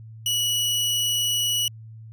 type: tone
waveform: sawtooth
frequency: 2933 Hz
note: F#7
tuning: 16 cents flat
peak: -18 dBFS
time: 0.26-1.68 s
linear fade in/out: 2 ms
effects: added 111 Hz sine -39 dBFS peak until 2.12 s

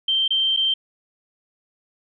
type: tone with dropouts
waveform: sine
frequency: 3136 Hz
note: G7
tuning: in tune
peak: -17 dBFS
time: 0.08-0.74 s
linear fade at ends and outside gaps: 5 ms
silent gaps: 0.28-0.305 / 0.565-0.571 s
effects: none

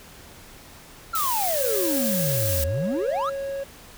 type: exponential two-way sweep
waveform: triangle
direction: down then up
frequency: 1396.9 to 73.42 to 1396.9 Hz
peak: -22 dBFS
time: 1.13-3.3 s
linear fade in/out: 10 ms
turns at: 2.64 s
type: noise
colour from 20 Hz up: blue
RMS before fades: -27 dBFS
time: 1.15-2.64 s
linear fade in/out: 2 ms
type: tone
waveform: triangle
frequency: 550 Hz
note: C#5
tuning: 14 cents flat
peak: -25 dBFS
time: 1.6-3.64 s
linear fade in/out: 10 ms
effects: pink hiss -46 dBFS RMS until 3.97 s

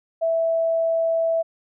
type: tone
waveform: sine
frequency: 658 Hz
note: E5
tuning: 3 cents flat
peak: -18 dBFS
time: 0.21-1.43 s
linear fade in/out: 20 ms
effects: none

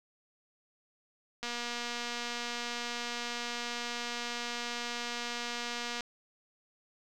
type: click train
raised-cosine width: 0.2 ms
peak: -20 dBFS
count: 1095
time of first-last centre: 1.43-6.007 s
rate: 239 Hz
effects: none

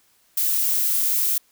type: noise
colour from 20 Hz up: violet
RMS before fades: -21 dBFS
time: 0.37-1.38 s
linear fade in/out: 5 ms
effects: white hiss -61 dBFS RMS until 1.51 s

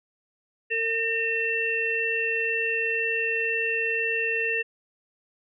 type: tone cluster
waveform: sine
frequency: 454.3 / 1823 / 2699 Hz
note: A#4 / A#6 / E7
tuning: -45 / -39 / +40 cents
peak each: -30 / -28 / -26 dBFS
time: 0.7-4.63 s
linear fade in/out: 20 ms
effects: none

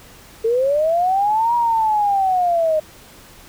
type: linear two-way sweep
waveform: sine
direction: up then down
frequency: 440 to 959 to 612 Hz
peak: -14 dBFS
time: 0.44-2.8 s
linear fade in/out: 10 ms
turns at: 1.55 s
effects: pink hiss -44 dBFS RMS until 3.48 s

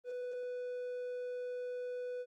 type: tone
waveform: triangle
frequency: 495.4 Hz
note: B4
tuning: 5 cents sharp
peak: -36 dBFS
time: 0.04-2.26 s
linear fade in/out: 50 ms
effects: Opus 32 kbps

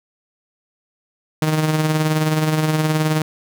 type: tone with tremolo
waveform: sawtooth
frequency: 155.56 Hz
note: D#3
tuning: in tune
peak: -10 dBFS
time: 1.42-3.22 s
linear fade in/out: 2 ms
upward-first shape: sine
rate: 19 Hz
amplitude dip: 45%
effects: none

